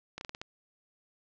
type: slowing click train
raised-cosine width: 0.2 ms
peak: -22 dBFS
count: 6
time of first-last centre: 0.18-0.415 s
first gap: 31 ms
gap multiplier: 1.21
effects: low-pass 6000 Hz 12 dB/octave